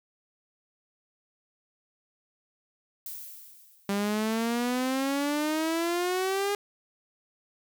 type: noise with exponential decay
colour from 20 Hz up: violet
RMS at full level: -37 dBFS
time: 3.06-4.35 s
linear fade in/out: 1 ms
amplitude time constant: 280 ms
type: exponential sweep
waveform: sawtooth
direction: up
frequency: 197.8 to 410 Hz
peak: -22 dBFS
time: 3.89-6.55 s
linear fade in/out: 2 ms
effects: none